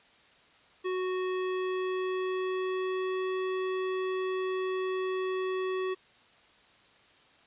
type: tone with pitch glide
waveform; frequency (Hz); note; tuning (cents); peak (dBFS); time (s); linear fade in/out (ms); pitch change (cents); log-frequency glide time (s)
square; 370 to 374.1; F#4 to F#4; 0 to +19; -30; 0.84-5.95; 20; +19; 1.08-3.34
effects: white hiss -60 dBFS RMS until 7.46 s + resampled to 8000 Hz